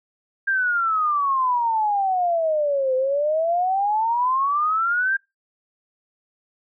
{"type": "exponential two-way sweep", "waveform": "sine", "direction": "down then up", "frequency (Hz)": [1607, 511, 1607], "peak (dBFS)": -18, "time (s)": [0.47, 5.17], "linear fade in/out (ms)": 10, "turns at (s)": 2.95, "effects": ["noise-tail reverb RT60 0.2 s tail -22 dB re dry"]}